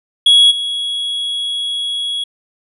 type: tone with level steps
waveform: triangle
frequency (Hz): 3338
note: G#7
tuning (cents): +8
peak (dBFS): -4 / -16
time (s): 0.26-2.24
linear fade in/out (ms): 5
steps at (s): 0.5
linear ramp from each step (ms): 20
effects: resampled to 32000 Hz